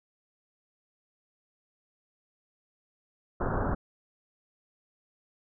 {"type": "low-pass noise", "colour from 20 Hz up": "pink", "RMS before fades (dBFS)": -29, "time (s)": [3.4, 3.75], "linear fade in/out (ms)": 10, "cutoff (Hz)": 1600, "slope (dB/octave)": 96, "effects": []}